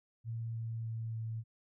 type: tone with pitch steps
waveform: sine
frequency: 114.5 / 113.77 / 113.05 / 112.34 Hz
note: A#2 / A#2 / A2 / A2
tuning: -31 / -42 / +47 / +36 cents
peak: -36 dBFS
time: 0.24-1.44 s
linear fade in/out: 50 ms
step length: 300 ms
effects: none